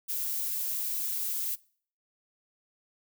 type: noise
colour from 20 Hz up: violet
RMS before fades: -32 dBFS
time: 0.08-1.56 s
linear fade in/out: 20 ms
effects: noise-tail reverb RT60 0.5 s tail -23 dB re dry